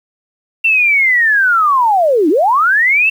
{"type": "linear two-way sweep", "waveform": "sine", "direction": "down then up", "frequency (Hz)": [2713, 284, 2713], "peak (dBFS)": -8, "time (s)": [0.64, 3.1], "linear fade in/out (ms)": 10, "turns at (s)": 2.29, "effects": ["7-bit"]}